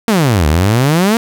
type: exponential two-way sweep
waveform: sawtooth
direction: down then up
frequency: 237.4 to 71.9 to 237.4 Hz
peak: -5 dBFS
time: 0.08-1.17 s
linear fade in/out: 0 ms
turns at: 0.47 s
effects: none